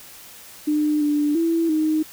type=tone with pitch steps; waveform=sine; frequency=300.8 / 294.9 / 331.2 / 311.1 Hz; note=D4 / D4 / E4 / D#4; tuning=+42 / +7 / +8 / 0 cents; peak=-17 dBFS; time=0.67-2.03 s; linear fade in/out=10 ms; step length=340 ms; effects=white hiss -43 dBFS RMS until 2.12 s